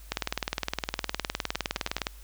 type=two click trains; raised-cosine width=0.2 ms; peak=-20 / -10 dBFS; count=5 / 39; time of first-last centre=1.55-1.982 / 0.12-2.069 s; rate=9.25 / 19.5 Hz; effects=added 50 Hz sine -45 dBFS peak until 2.23 s + white hiss -55 dBFS RMS until 2.23 s